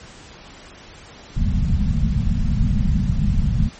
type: low-pass noise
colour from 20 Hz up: pink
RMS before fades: -18 dBFS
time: 1.36-3.69 s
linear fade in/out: 5 ms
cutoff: 230 Hz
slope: 96 dB/octave
effects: pink hiss -42 dBFS RMS until 3.79 s + MP3 32 kbps